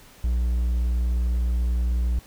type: tone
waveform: triangle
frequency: 60 Hz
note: B1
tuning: 49 cents flat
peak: -18 dBFS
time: 0.24-2.19 s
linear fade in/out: 0 ms
effects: pink hiss -50 dBFS RMS until 2.26 s